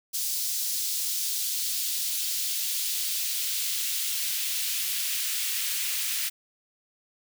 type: noise with high-pass filter sweep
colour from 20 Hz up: white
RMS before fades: -29 dBFS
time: 0.13-6.3 s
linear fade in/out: 20 ms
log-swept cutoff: 4800 to 2300 Hz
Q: 1.2
effects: none